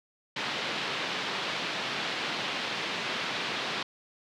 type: band-pass noise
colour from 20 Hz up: white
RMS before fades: -33 dBFS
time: 0.36-3.83 s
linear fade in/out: 5 ms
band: 140 to 3900 Hz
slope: 24 dB/octave
effects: none